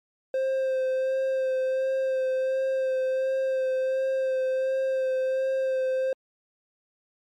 triangle tone with vibrato, 525 Hz, C5, 6 cents sharp, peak -21 dBFS, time 0.34-6.13 s, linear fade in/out 2 ms, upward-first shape sine, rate 1.4 Hz, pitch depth 17 cents each way, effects MP3 64 kbps

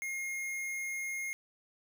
sine tone with hard clipping, 2141 Hz, C7, 39 cents sharp, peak -36 dBFS, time 0.02-1.33 s, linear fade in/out 0 ms, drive 18 dB, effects none

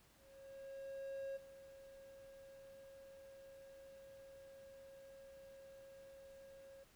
triangle tone with ADSR envelope, 544 Hz, C#5, 33 cents flat, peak -40 dBFS, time 0.16-6.84 s, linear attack 1200 ms, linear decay 17 ms, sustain -14 dB, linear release 10 ms, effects pink hiss -69 dBFS RMS until 6.95 s

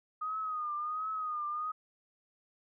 sine tone with vibrato, 1240 Hz, D#6, 6 cents flat, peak -33 dBFS, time 0.21-1.72 s, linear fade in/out 10 ms, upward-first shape triangle, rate 1.4 Hz, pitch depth 80 cents each way, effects none

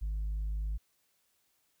sine tone, 52 Hz, G#1, 3 cents sharp, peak -29 dBFS, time 0.01-0.78 s, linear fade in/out 20 ms, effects tanh soft clip ceiling -30 dBFS + white hiss -74 dBFS RMS until 1.8 s

